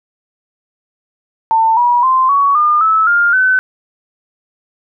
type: tone with pitch steps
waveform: sine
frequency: 896 / 965.9 / 1041.2 / 1122.4 / 1209.9 / 1304.3 / 1406 / 1515.6 Hz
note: A5 / B5 / C6 / C#6 / D#6 / E6 / F6 / F#6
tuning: +31 / -39 / -9 / +21 / -49 / -19 / +11 / +41 cents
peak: -8 dBFS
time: 1.51-3.59 s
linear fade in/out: 0 ms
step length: 260 ms
effects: none